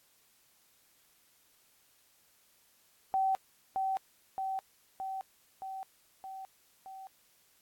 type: tone with echo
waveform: sine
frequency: 768 Hz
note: G5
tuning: 36 cents flat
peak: -26 dBFS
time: 3.14-3.35 s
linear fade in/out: 0 ms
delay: 620 ms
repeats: 6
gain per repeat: -3 dB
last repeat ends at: 7.07 s
effects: white hiss -67 dBFS RMS until 7.61 s + AAC 64 kbps